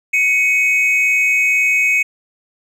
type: tone pair together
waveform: triangle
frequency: 2219 / 2530 Hz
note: C#7 / D#7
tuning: +1 / +28 cents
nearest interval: major second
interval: 227 cents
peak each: -13 dBFS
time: 0.13-2.03 s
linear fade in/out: 10 ms
effects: none